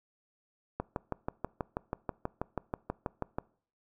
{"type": "click train", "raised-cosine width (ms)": 1, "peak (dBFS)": -18, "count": 17, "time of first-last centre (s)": [0.8, 3.385], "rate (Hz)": 6.19, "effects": ["noise-tail reverb RT60 0.5 s tail -23 dB re dry"]}